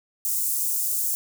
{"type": "high-pass noise", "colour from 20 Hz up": "white", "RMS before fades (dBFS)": -25, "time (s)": [0.25, 1.15], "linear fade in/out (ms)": 0, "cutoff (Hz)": 7100, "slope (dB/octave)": 24, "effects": []}